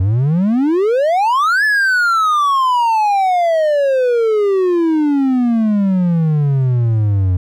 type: exponential two-way sweep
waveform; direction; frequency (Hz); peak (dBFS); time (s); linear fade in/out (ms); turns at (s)
triangle; up then down; 89.1 to 1747 to 89.1; -9; 0-7.37; 5; 1.64
effects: none